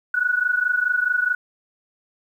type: tone pair together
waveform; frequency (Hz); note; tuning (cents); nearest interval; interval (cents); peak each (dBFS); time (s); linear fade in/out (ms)
sine; 1463.3 / 1488; F#6 / F#6; -20 / +9; unison; 29; -20 / -22; 0.14-1.35; 5
effects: 9-bit